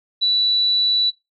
sine tone, 3951 Hz, B7, in tune, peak -14 dBFS, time 0.21-1.11 s, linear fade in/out 20 ms, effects noise-tail reverb RT60 0.2 s tail -18 dB re dry

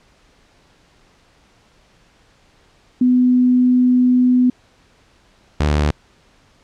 sine / sawtooth tone pair in turn, 250.1 / 74.36 Hz, B3 / D2, +22 / +22 cents, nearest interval octave + major sixth, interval 2100 cents, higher first, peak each -10 dBFS, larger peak neither, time 3.01-4.5 / 5.6-5.91 s, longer first, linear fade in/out 5 ms, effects pink hiss -54 dBFS RMS until 6.63 s + low-pass 6000 Hz 12 dB/octave

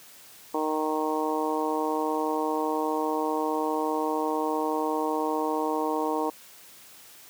harmonic tone, 155.1 Hz, D#3, 5 cents flat, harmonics 2 / 3 / 4 / 5 / 6 / 7, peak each -30 / -30 / -35 / -33 / -31 / -35 dBFS, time 0.54-6.3 s, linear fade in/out 5 ms, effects white hiss -50 dBFS RMS until 7.29 s + high-pass 100 Hz 12 dB/octave

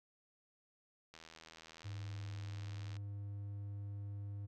click train, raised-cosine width 0.2 ms, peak -37 dBFS, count 149, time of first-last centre 1.14-2.967 s, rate 81 Hz
triangle tone, 101.1 Hz, G#2, 46 cents flat, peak -40 dBFS, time 1.84-4.47 s, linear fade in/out 20 ms
effects none

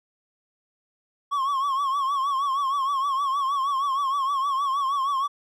triangle tone with vibrato, 1100 Hz, C#6, 14 cents flat, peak -20 dBFS, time 1.31-5.28 s, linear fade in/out 20 ms, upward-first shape triangle, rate 6.4 Hz, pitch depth 100 cents each way, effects none

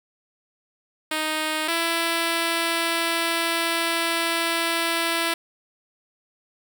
5% pulse tone pair in turn, 311.1 / 333.7 Hz, D#4 / E4, 0 / +21 cents, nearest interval minor second, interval 121 cents, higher second, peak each -12 / -10 dBFS, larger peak second, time 1.11-1.68 / 1.68-5.34 s, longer second, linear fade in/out 5 ms, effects none

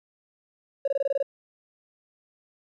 triangle tone bursts, 554.4 Hz, C#5, in tune, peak -17 dBFS, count 8, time 0.85-1.228 s, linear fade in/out 5 ms, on 28 ms, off 22 ms, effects tanh soft clip ceiling -19 dBFS

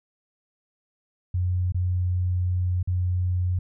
sine tone with dropouts, 90.3 Hz, F#2, 42 cents flat, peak -21 dBFS, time 1.34-3.59 s, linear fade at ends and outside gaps 5 ms, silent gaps 1.722-1.745 / 2.829-2.874 s, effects none

